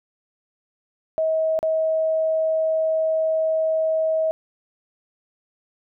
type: tone with dropouts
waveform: sine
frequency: 638 Hz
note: D#5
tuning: 43 cents sharp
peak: -18 dBFS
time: 1.18-4.31 s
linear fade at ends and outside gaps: 0 ms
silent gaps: 1.59-1.629 s
effects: none